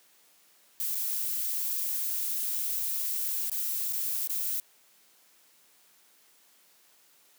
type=noise with dropouts; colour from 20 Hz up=violet; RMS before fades=-31 dBFS; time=0.8-4.6 s; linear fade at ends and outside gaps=1 ms; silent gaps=0.948-0.953 / 3.498-3.516 / 3.926-3.932 / 4.274-4.296 s; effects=white hiss -62 dBFS RMS until 7.38 s + high-pass 200 Hz 12 dB/octave